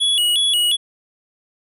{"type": "tone with vibrato", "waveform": "square", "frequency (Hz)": 3136, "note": "G7", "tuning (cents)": 0, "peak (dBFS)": -15, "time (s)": [0, 0.77], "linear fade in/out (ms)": 20, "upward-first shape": "square", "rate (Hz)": 2.8, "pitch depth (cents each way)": 130, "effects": ["resampled to 32000 Hz"]}